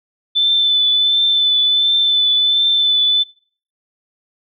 sine tone with vibrato, 3517 Hz, A7, 1 cent flat, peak -11 dBFS, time 0.35-3.24 s, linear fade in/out 20 ms, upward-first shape triangle, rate 1.4 Hz, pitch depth 23 cents each way, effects noise-tail reverb RT60 0.5 s tail -25 dB re dry

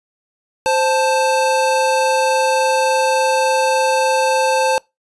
square tone pair together, 523.3 / 880 Hz, C5 / A5, 0 / 0 cents, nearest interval major sixth, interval 900 cents, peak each -17 dBFS, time 0.66-4.78 s, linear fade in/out 0 ms, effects noise-tail reverb RT60 0.2 s tail -24 dB re dry + resampled to 24000 Hz

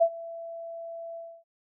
sine tone with ADSR envelope, 668 Hz, E5, 23 cents sharp, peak -15 dBFS, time 0-1.44 s, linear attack 20 ms, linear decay 68 ms, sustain -21 dB, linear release 280 ms, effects none

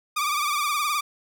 sawtooth tone with vibrato, 1182 Hz, D6, 11 cents sharp, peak -19 dBFS, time 0.16-1.01 s, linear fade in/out 10 ms, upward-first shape triangle, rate 19 Hz, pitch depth 88 cents each way, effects none

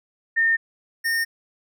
sine / square tone pair in turn, 1820 / 1829.5 Hz, A#6 / A#6, -42 / -33 cents, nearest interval unison, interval 9 cents, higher second, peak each -16 / -21 dBFS, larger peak first, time 0.36-0.57 / 1.04-1.25 s, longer neither, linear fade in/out 20 ms, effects none

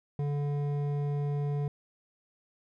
sine tone with hard clipping, 144.4 Hz, D3, 29 cents flat, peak -30 dBFS, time 0.19-1.68 s, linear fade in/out 2 ms, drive 10 dB, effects none

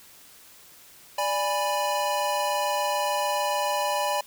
square chord, G# diminished, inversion second, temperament equal with one note detuned, 587.3 / 825.8 / 987.8 Hz, D5 / G#5 / B5, 0 / -10 / 0 cents, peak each -29 dBFS, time 1.18-4.21 s, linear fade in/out 5 ms, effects white hiss -51 dBFS RMS until 4.26 s

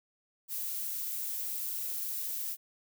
violet noise, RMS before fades -36 dBFS, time 0.48-2.57 s, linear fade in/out 50 ms, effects none

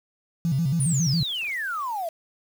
sine tone with vibrato, 150 Hz, D3, 37 cents sharp, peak -20 dBFS, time 0.45-1.23 s, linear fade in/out 0 ms, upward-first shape square, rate 7.3 Hz, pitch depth 200 cents each way
sine exponential sweep, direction down, 9956 to 637 Hz, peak -26 dBFS, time 0.8-2.09 s, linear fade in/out 5 ms
effects 7-bit

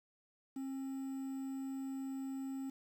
triangle tone with quantisation, 268.4 Hz, C4, 44 cents sharp, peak -37 dBFS, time 0.56-2.7 s, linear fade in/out 5 ms, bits 10, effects none

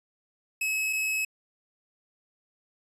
45% pulse tone pair in turn, 2574 / 2574 Hz, E7 / E7, -42 / -42 cents, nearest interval unison, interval 0 cents, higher neither, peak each -26 dBFS, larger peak neither, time 0.61-0.93 / 0.93-1.25 s, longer neither, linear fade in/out 5 ms, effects resampled to 32000 Hz

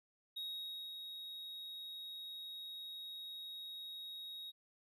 triangle tone with ADSR envelope, 3774 Hz, A#7, 21 cents sharp, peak -39 dBFS, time 0.36-4.52 s, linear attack 11 ms, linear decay 550 ms, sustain -5 dB, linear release 28 ms, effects none

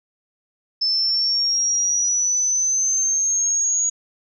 sine linear sweep, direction up, 5250 to 6730 Hz, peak -17 dBFS, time 0.81-3.9 s, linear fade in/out 10 ms, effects none

